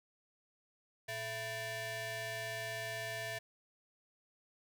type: ring-modulated tone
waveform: sawtooth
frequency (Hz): 552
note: C#5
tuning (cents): -7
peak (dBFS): -32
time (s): 1.08-3.39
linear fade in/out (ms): 10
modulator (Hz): 1220
effects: none